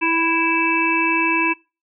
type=harmonic tone; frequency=329.6 Hz; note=E4; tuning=in tune; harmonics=1 / 3 / 5 / 7 / 8; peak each=-22 / -22 / -28 / -24 / -20 dBFS; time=0.01-1.54 s; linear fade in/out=20 ms; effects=noise-tail reverb RT60 0.3 s tail -24 dB re dry